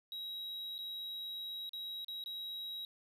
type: tone with dropouts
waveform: triangle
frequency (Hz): 3842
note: B7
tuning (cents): -48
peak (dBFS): -39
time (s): 0.12-2.85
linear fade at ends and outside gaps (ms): 1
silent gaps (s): 0.781-0.788 / 1.693-1.733 / 2.046-2.082 / 2.239-2.26
effects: none